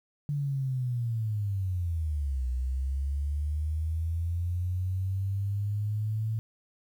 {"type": "linear two-way sweep", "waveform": "sine", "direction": "down then up", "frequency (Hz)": [146.83, 62, 111.6], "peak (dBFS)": -27, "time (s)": [0.29, 6.39], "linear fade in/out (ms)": 0, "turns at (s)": 2.48, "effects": ["10-bit"]}